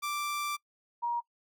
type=tone pair in turn; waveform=sawtooth / sine; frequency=1174.7 / 948.1 Hz; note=D6 / A#5; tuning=0 / +29 cents; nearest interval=major third; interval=371 cents; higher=first; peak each=-28 dBFS; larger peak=neither; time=0.02-0.57 / 1.02-1.21 s; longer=first; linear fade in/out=20 ms; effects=noise-tail reverb RT60 0.1 s tail -23 dB re dry